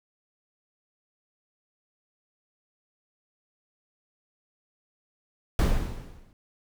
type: noise with exponential decay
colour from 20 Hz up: brown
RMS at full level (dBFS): -17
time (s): 5.59-6.33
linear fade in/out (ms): 1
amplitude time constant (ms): 160
effects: none